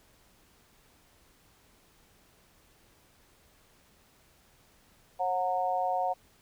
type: tone with amplitude modulation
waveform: sine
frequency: 731 Hz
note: F#5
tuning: 21 cents flat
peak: -22 dBFS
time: 5.19-6.14 s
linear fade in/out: 20 ms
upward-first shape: sine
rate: 189 Hz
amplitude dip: 100%
effects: pink hiss -63 dBFS RMS until 6.41 s